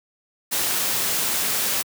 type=noise; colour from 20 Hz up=white; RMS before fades=-23 dBFS; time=0.51-1.83 s; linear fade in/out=20 ms; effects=high-pass 100 Hz 12 dB/octave